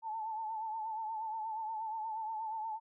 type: tone with vibrato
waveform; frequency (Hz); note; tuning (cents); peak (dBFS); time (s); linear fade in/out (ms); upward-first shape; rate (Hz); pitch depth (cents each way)
sine; 880; A5; 0; -36; 0.02-2.8; 50; triangle; 8.4; 66
effects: none